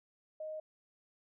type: tone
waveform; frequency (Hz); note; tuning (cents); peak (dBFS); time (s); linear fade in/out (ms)
sine; 622.3; D#5; 0; -39; 0.4-0.6; 5
effects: none